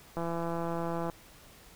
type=click train; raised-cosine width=1 ms; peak=-21 dBFS; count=157; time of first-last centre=0.17-1.099 s; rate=168 Hz; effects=pink hiss -55 dBFS RMS until 1.75 s

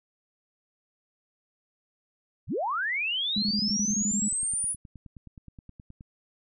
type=linear sweep; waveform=sine; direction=up; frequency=41.78 to 9970 Hz; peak=-26 dBFS; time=2.47-4.76 s; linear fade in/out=50 ms
type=tone bursts; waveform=sine; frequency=207.7 Hz; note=G#3; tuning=in tune; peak=-26 dBFS; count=11; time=3.36-4.285 s; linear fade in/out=5 ms; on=65 ms; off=21 ms
type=click train; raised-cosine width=5 ms; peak=-33 dBFS; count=26; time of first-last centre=3.38-6.009 s; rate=9.51 Hz
effects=none

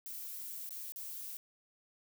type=noise with dropouts; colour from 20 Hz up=violet; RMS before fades=-44 dBFS; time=0.06-1.37 s; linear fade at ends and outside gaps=0 ms; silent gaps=0.691-0.707 / 0.921-0.96 s; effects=none

